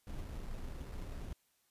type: noise with sample-and-hold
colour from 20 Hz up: brown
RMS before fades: -43 dBFS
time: 0.07-1.33 s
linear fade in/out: 2 ms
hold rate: 3150 Hz
effects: white hiss -75 dBFS RMS until 1.7 s + resampled to 32000 Hz